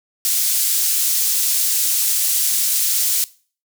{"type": "high-pass noise", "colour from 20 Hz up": "pink", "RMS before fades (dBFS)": -18, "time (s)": [0.25, 3.24], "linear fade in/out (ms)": 0, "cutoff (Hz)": 6700, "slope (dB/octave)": 12, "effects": ["noise-tail reverb RT60 0.4 s tail -20 dB re dry"]}